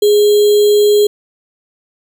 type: tone with sample-and-hold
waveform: sine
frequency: 415.6 Hz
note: G#4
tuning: 1 cent sharp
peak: -6 dBFS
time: 0.02-1.07 s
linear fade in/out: 5 ms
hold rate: 3675 Hz
effects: none